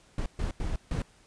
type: noise bursts at uneven times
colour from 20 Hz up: brown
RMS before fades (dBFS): -30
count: 4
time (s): 0.18-0.26 / 0.39-0.51 / 0.6-0.76 / 0.91-1.02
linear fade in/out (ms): 2
effects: pink hiss -60 dBFS RMS until 1.26 s + resampled to 22050 Hz